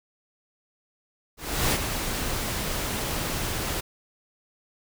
pink noise with ADSR envelope, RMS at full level -22 dBFS, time 1.37-3.81 s, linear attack 350 ms, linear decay 61 ms, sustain -7 dB, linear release 12 ms, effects none

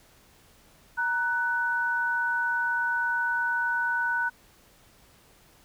sine tone pair together, 939 / 1490.6 Hz, A#5 / F#6, +12 / +12 cents, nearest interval minor sixth, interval 800 cents, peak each -30 / -25 dBFS, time 0.97-4.3 s, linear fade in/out 20 ms, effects pink hiss -58 dBFS RMS until 5.64 s

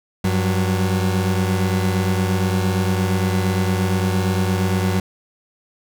30% pulse tone pair together, 96.1 / 183.52 Hz, G2 / F#3, -34 / -14 cents, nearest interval major seventh, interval 1120 cents, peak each -16 / -19 dBFS, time 0.24-5 s, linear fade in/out 5 ms, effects none

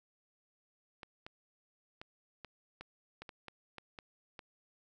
clicks, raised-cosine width 0.3 ms, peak -30 dBFS, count 11, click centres 1.032 / 1.265 / 2.015 / 2.447 / 2.81 / 3.22 / 3.292 / 3.483 / 3.783 / 3.988 / 4.392 s, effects none

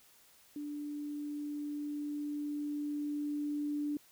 sine tone with level ramp, 293.7 Hz, D4, in tune, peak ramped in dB -38 to -32 dBFS, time 0.56-3.97 s, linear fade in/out 2 ms, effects white hiss -63 dBFS RMS until 4.11 s

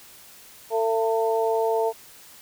harmonic tone, 224.5 Hz, A3, 35 cents sharp, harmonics 2 / 3 / 4, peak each -22 / -26 / -27 dBFS, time 0.7-1.93 s, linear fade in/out 50 ms, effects white hiss -48 dBFS RMS until 2.41 s

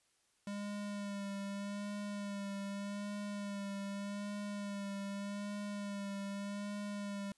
square tone with vibrato, 201.8 Hz, G#3, 49 cents flat, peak -40 dBFS, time 0.47-7.32 s, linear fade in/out 2 ms, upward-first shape sine, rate 0.83 Hz, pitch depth 28 cents each way, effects white hiss -75 dBFS RMS until 7.37 s + resampled to 24000 Hz

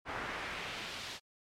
brown noise with band-pass filter sweep, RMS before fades -41 dBFS, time 0.05-1.2 s, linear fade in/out 50 ms, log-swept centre 1400 to 4500 Hz, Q 1.2, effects MP3 96 kbps

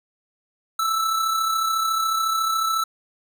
square tone with amplitude modulation, 1318.5 Hz, E6, in tune, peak -19 dBFS, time 0.79-2.84 s, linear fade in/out 5 ms, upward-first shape sine, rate 34 Hz, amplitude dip 40%, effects none

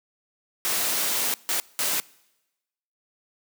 white noise bursts at uneven times, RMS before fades -25 dBFS, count 3, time 0.65-1.34 / 1.49-1.6 / 1.79-2 s, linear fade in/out 0 ms, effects noise-tail reverb RT60 1.0 s tail -24 dB re dry + high-pass 200 Hz 12 dB/octave

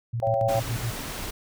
sine tone with tremolo, 116.54 Hz, A#2, in tune, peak -25 dBFS, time 0.13-0.91 s, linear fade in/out 10 ms, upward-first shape square, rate 7.1 Hz, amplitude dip 80%
sine chord, C# diminished, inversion none, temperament equal with one note detuned, 554.4 / 675.1 / 784 Hz, C#5 / E5 / G5, 0 / +41 / 0 cents, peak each -24 / -27 / -27 dBFS, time 0.22-0.6 s, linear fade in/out 10 ms
pink noise, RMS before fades -34 dBFS, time 0.48-1.31 s, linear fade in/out 10 ms
effects none

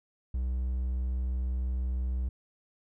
triangle tone, 63 Hz, B1, 35 cents sharp, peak -26 dBFS, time 0.34-2.29 s, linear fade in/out 5 ms, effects none

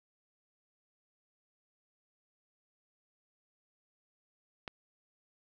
click, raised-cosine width 0.3 ms, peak -23 dBFS, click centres 4.678 s, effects none

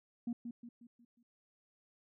sine tone with echo, 237.1 Hz, A#3, 30 cents sharp, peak -33 dBFS, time 0.27-0.33 s, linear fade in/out 5 ms, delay 180 ms, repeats 5, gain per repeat -7 dB, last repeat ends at 1.23 s, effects tanh soft clip ceiling -32 dBFS

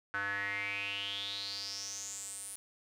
square tone with band-pass filter sweep, 100 Hz, G2, 35 cents sharp, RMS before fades -39 dBFS, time 0.14-2.56 s, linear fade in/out 0 ms, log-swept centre 1500 to 10000 Hz, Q 7.9, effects none

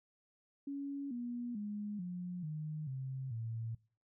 sine tone with pitch steps, 280.2 / 241.1 / 207.5 / 178.57 / 153.67 / 132.24 / 113.8 Hz, C#4 / B3 / G#3 / F3 / D#3 / C3 / A#2, +19 / -41 / -1 / +39 / -21 / +19 / -41 cents, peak -38 dBFS, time 0.67-3.75 s, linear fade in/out 5 ms, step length 440 ms, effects noise-tail reverb RT60 0.4 s tail -22 dB re dry

